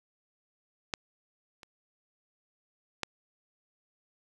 clicks, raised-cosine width 0.2 ms, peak -13 / -30 / -13 dBFS, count 3, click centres 0.938 / 1.632 / 3.033 s, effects 8-bit

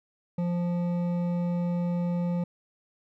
triangle tone with hard clipping, 174.7 Hz, F3, 1 cent sharp, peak -27 dBFS, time 0.38-2.44 s, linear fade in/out 5 ms, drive 13 dB, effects none

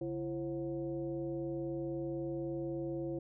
sine tone with frequency modulation, 337.4 Hz, E4, 40 cents sharp, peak -35 dBFS, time 0.01-3.19 s, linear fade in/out 5 ms, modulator 197 Hz, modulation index 0.91, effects none

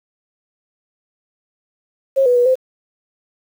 sine tone with pitch steps, 540 / 492.6 / 486.2 / 517 Hz, C#5 / B4 / B4 / C5, -45 / -5 / -27 / -21 cents, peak -10 dBFS, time 2.16-2.556 s, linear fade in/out 20 ms, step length 99 ms, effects 7-bit

